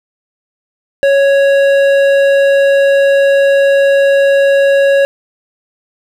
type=tone with hard clipping; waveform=triangle; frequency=554.4 Hz; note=C#5; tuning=in tune; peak=-8 dBFS; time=1.03-5.05 s; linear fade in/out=0 ms; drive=14 dB; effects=none